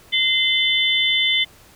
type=tone cluster; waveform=sine; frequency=2068 / 3044 / 3529 Hz; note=C7 / F#7 / A7; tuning=-21 / +48 / +4 cents; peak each=-20 dBFS; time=0.12-1.45 s; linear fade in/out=20 ms; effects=pink hiss -49 dBFS RMS until 1.75 s